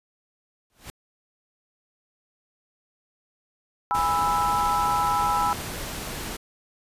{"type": "noise with exponential growth", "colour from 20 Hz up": "pink", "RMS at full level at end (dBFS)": -36, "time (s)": [0.7, 0.9], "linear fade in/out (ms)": 0, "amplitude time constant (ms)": 43}
{"type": "chord", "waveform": "sine", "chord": "E major", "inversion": "first", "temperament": "just", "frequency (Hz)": [824.1, 988.9, 1318.5], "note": ["G#5", "B5", "E6"], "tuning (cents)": [-14, 2, 0], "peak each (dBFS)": -25, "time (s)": [3.91, 5.53], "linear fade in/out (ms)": 0}
{"type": "noise", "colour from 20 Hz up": "pink", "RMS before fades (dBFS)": -33, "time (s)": [3.94, 6.37], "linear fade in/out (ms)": 10}
{"effects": ["resampled to 32000 Hz"]}